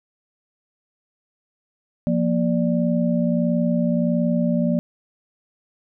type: tone cluster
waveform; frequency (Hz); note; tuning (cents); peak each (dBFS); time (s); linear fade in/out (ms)
sine; 174.6 / 236.1 / 588; F3 / A#3 / D5; 0 / +22 / +2; -21 / -20 / -26; 2.07-4.79; 0
effects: none